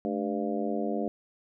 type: harmonic tone with a mistuned harmonic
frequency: 99.4 Hz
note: G2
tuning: 25 cents sharp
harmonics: 2 / 3 / 4 / 5 / 6 / 7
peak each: -32 / -34 / -35 / -36 / -37 / -37 dBFS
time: 0.05-1.08 s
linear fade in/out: 0 ms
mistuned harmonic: 2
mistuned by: +140 cents
effects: none